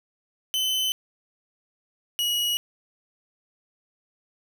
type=tone pair in turn; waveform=40% pulse; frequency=3041 / 2909 Hz; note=F#7 / F#7; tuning=+47 / -30 cents; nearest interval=minor second; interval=77 cents; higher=first; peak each=-22 dBFS; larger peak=neither; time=0.54-0.92 / 2.19-2.57 s; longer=neither; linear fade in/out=0 ms; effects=none